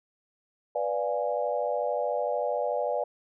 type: chord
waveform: sine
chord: B diminished seventh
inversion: none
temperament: equal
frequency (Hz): 493.9 / 587.3 / 698.5 / 830.6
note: B4 / D5 / F5 / Ab5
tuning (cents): 0 / 0 / 0 / 0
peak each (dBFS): -31 / -29 / -33 / -34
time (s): 0.75-3.04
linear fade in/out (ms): 5
effects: none